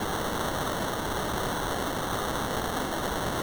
white noise with sample-and-hold, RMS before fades -30 dBFS, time 0-3.42 s, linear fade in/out 2 ms, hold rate 2450 Hz, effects none

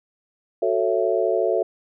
sine chord, F# minor seventh, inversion none, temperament just, 370 / 444 / 555 / 666 Hz, F#4 / A4 / C#5 / E5, 0 / +16 / +2 / +18 cents, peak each -24 / -23 / -25 / -23 dBFS, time 0.62-1.63 s, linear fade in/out 5 ms, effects none

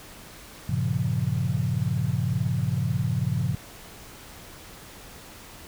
sine chord, G half-diminished seventh, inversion none, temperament equal, 98 / 116.54 / 138.59 / 174.61 Hz, G2 / Bb2 / Db3 / F3, 0 / 0 / 0 / 0 cents, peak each -30 / -27 / -27 / -30 dBFS, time 0.69-3.55 s, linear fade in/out 5 ms, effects pink hiss -45 dBFS RMS until 5.67 s

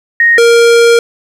sine / square tone pair in turn, 1864.7 / 467.7 Hz, A#6 / A#4, 0 / +6 cents, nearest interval 2 octaves, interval 2394 cents, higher first, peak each -4 dBFS, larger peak neither, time 0.2-0.38 / 0.38-0.99 s, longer second, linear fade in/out 2 ms, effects low-pass 9000 Hz 12 dB/octave + 7-bit

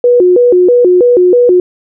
sine tone with vibrato, 419.4 Hz, G#4, 17 cents sharp, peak -3 dBFS, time 0.04-1.6 s, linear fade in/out 2 ms, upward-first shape square, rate 3.1 Hz, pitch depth 260 cents each way, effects none

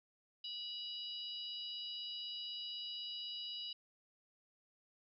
harmonic tone, 976 Hz, B5, 21 cents flat, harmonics 3 / 4 / 5, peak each -45 / -47 / -49 dBFS, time 0.44-3.73 s, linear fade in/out 5 ms, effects none

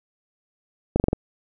slowing click train, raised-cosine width 2 ms, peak -6 dBFS, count 5, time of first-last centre 0.96-1.131 s, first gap 39 ms, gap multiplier 1.06, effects none

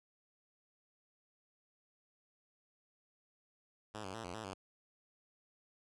5% pulse tone with pitch steps, 107.1 / 94.7 / 112.6 / 88.2 / 110.2 / 95.9 Hz, A2 / F#2 / A2 / F2 / A2 / G2, -46 / +41 / +40 / +18 / +3 / -37 cents, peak -32 dBFS, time 3.94-4.54 s, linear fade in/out 10 ms, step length 100 ms, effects resampled to 22050 Hz

